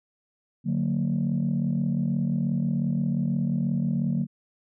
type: chord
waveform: sine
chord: D augmented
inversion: none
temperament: just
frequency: 146.83 / 183.54 / 229.4 Hz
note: D3 / F#3 / A#3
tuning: 0 / -14 / -28 cents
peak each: -26 dBFS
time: 0.64-4.27 s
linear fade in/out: 50 ms
effects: tanh soft clip ceiling -17 dBFS